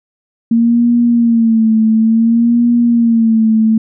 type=tone with vibrato; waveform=sine; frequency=229.1 Hz; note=A#3; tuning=30 cents flat; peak=-7 dBFS; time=0.51-3.78 s; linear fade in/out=5 ms; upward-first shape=sine; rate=0.57 Hz; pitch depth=68 cents each way; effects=none